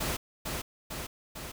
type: noise with echo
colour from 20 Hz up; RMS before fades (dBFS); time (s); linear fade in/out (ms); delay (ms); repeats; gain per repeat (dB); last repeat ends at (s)
pink; -32; 0-0.17; 10; 450; 3; -3; 1.52
effects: none